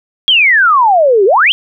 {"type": "exponential two-way sweep", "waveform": "sine", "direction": "down then up", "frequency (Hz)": [3322, 370, 3322], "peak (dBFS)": -5, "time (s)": [0.28, 1.52], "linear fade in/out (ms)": 0, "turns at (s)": 1.25, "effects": []}